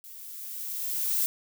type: noise with level ramp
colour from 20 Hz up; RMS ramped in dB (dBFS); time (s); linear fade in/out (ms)
violet; -46 to -25; 0.04-1.26; 0
effects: none